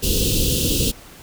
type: band-stop noise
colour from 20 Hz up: pink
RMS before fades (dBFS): -19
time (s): 0.02-0.92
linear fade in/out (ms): 20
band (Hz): 520 to 2700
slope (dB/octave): 96
effects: pink hiss -43 dBFS RMS until 1.22 s